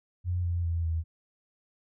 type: tone with pitch steps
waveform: sine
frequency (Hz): 89.1 / 86.51 / 84 / 81.56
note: F2 / F2 / E2 / E2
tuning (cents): +35 / -16 / +33 / -18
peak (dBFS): -26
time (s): 0.24-1.04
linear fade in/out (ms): 50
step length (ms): 200
effects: none